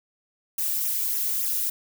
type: noise with flanger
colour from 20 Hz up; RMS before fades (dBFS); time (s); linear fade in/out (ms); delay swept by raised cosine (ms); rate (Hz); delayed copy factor
violet; -26; 0.58-1.7; 5; 0.22 to 1.92; 3.5; -0.75
effects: none